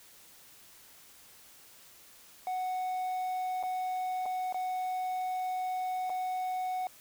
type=tone with dropouts; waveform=triangle; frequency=740 Hz; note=F#5; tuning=in tune; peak=-29 dBFS; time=2.47-6.87 s; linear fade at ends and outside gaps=1 ms; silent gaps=3.628-3.635 / 4.257-4.261 / 4.525-4.544 / 6.096-6.101 s; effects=white hiss -56 dBFS RMS until 7 s